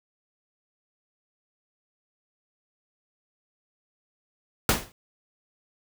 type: noise with exponential decay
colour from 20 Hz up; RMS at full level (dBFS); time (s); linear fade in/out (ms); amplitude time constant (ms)
pink; -17; 4.69-4.92; 2; 48
effects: none